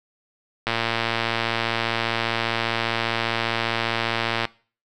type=click train; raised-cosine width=0.3 ms; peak=-6 dBFS; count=436; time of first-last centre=0.67-4.453 s; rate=115 Hz; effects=noise-tail reverb RT60 0.4 s tail -21 dB re dry